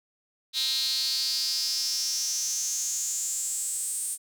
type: tone with high-pass filter sweep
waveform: square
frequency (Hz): 143.1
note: D3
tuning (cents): -45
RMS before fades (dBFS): -29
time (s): 0.53-4.18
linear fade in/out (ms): 50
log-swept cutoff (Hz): 3900 to 8900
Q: 7.1
effects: none